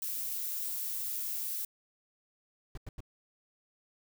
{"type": "noise", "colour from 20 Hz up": "violet", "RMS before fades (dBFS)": -36, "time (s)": [0.02, 1.65], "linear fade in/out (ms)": 2}
{"type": "noise bursts", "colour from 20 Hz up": "brown", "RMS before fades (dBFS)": -41, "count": 3, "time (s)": [2.75, 3.005], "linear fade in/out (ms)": 2, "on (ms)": 25, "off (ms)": 90}
{"effects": []}